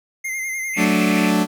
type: tone with vibrato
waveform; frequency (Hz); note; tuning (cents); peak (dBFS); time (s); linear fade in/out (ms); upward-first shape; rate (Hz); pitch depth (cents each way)
square; 2093; C7; 0; -24; 0.24-0.85; 10; sine; 10; 36
type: band-pass noise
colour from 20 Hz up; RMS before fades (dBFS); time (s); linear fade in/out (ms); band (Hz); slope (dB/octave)
white; -27; 0.73-1.33; 50; 2000 to 2600; 96
type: chord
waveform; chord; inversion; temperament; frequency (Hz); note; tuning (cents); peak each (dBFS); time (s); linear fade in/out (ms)
40% pulse; D major; first; equal; 185 / 220 / 293.7; F#3 / A3 / D4; 0 / 0 / 0; -19; 0.76-1.47; 50
effects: none

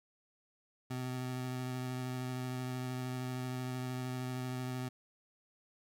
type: tone with vibrato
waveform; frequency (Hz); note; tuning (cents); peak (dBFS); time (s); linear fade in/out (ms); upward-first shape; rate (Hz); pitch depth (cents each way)
25% pulse; 127.2; C3; -48; -33; 0.9-4.89; 10; sine; 13; 14
effects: none

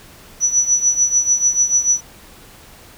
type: tone with tremolo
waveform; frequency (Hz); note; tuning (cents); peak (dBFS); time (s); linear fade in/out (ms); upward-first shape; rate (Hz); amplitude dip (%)
sine; 5920; F#8; 0; -9; 0.4-2.01; 50; triangle; 6.8; 85
effects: pink hiss -43 dBFS RMS until 2.97 s

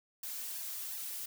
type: noise with flanger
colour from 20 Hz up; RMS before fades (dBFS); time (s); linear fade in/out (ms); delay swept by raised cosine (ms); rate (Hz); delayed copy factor
blue; -41; 0.23-1.26; 5; 1.1 to 3.4; 2.8; +0.6
effects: none

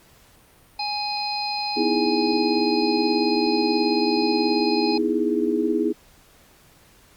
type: harmonic tone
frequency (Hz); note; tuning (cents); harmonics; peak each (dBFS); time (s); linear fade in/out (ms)
830.6; G#5; 0; 1 / 3 / 5 / 6; -27 / -33 / -29 / -32; 0.79-4.98; 5
type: chord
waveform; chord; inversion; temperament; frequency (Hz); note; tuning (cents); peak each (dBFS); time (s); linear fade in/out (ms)
sine; E major seventh; second; equal; 246.9 / 311.1 / 329.6 / 415.3; B3 / D#4 / E4 / G#4; 0 / 0 / 0 / 0; -26 / -25 / -24 / -24; 1.76-5.93; 20
effects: pink hiss -54 dBFS RMS until 7.16 s + Opus 48 kbps

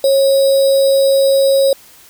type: tone with sample-and-hold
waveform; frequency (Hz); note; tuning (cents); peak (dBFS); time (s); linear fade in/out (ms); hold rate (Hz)
sine; 545; C#5; -29; -8; 0.04-1.73; 2; 4410
effects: white hiss -43 dBFS RMS until 2.09 s

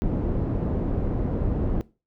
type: low-pass noise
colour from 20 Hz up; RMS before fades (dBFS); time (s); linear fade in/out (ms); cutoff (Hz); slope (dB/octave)
pink; -25; 0.02-1.81; 0; 420; 12
effects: noise-tail reverb RT60 0.3 s tail -20 dB re dry

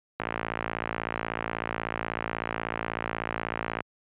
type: click train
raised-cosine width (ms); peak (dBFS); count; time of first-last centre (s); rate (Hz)
0.5; -13; 204; 0.2-3.806; 56.3
effects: high-pass 80 Hz 12 dB/octave + resampled to 8000 Hz

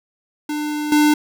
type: tone with level steps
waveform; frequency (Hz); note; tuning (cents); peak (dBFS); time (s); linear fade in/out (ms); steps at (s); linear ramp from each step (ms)
square; 299.2; D4; +32; -22 / -12; 0.49-1.14; 5; 0.92; 2
effects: none

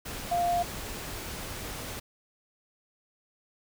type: tone in noise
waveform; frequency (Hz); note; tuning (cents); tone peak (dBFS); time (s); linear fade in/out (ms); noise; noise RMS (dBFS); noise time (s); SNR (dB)
sine; 698.5; F5; 0; -24; 0.31-0.63; 10; pink; -38; 0.05-2; +11
effects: none

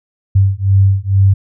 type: beating tone pair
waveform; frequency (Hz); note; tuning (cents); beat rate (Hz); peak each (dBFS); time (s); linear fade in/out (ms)
sine; 96.4 / 98.6; G2 / G2; -28 / +11; 2.2; -11; 0.35-1.34; 10
effects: none

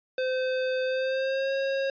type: tone with pitch glide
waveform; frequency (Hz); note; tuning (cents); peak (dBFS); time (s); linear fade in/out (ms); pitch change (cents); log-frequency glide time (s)
square; 515 to 542.8; C5 to C#5; -28 to -36; -26; 0.18-1.9; 2; +92; 0.84-1.52
effects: resampled to 11025 Hz

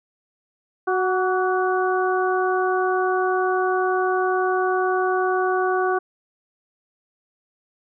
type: harmonic tone with a mistuned harmonic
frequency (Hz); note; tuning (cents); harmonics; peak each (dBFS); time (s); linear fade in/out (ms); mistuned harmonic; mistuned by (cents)
370; F#4; 0; 1 / 2 / 3 / 4; -21 / -24 / -26 / -27; 0.87-5.99; 10; 3; +43
effects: none

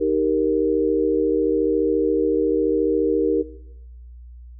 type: chord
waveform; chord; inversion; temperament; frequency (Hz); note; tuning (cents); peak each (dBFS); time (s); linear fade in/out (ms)
sine; Eb major; none; equal; 311.1 / 392 / 466.2; Eb4 / G4 / Bb4; 0 / 0 / 0; -23 / -22 / -20; 0-3.43; 20
effects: noise-tail reverb RT60 0.9 s tail -18 dB re dry + added 60 Hz sine -38 dBFS peak until 4.59 s

